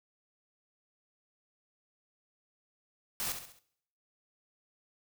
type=noise with echo; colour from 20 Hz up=white; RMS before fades=-35 dBFS; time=3.2-3.32 s; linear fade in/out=0 ms; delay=67 ms; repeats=4; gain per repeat=-7 dB; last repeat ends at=3.588 s; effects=noise-tail reverb RT60 0.7 s tail -20 dB re dry